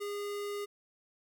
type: tone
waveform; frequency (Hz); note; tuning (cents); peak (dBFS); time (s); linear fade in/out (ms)
square; 408.7; G#4; -28; -36; 0-0.66; 20
effects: none